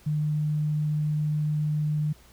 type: tone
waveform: sine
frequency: 151.2 Hz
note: D#3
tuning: 49 cents flat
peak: -23 dBFS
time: 0.06-2.13 s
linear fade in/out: 10 ms
effects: added 60 Hz sine -56 dBFS peak until 2.32 s + pink hiss -56 dBFS RMS until 2.32 s